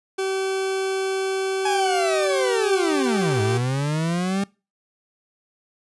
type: tone with pitch glide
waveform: 40% pulse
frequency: 383.6 to 387.2 Hz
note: G4 to G4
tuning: -37 to -21 cents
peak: -21 dBFS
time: 0.18-3.58 s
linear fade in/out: 10 ms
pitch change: +16 cents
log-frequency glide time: 2.25-2.95 s
type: linear two-way sweep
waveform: 40% pulse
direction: down then up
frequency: 842 to 103.83 to 200.7 Hz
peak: -20 dBFS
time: 1.65-4.44 s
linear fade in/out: 5 ms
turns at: 3.41 s
effects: noise-tail reverb RT60 0.3 s tail -24 dB re dry + resampled to 24000 Hz